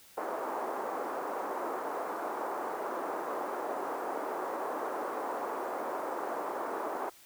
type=band-pass noise; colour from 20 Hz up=white; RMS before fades=-36 dBFS; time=0.17-7.1 s; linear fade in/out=10 ms; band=320 to 1100 Hz; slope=24 dB/octave; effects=white hiss -57 dBFS RMS until 7.25 s